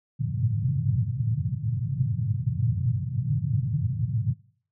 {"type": "band-pass noise", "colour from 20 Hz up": "pink", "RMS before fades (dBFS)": -26, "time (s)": [0.19, 4.34], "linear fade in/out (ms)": 20, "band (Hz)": [100, 150], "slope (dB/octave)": 48, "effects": ["noise-tail reverb RT60 0.5 s tail -21 dB re dry"]}